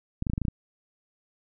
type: clicks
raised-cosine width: 5 ms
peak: -15 dBFS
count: 8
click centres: 0.224 / 0.268 / 0.299 / 0.335 / 0.379 / 0.417 / 0.452 / 0.483 s
effects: none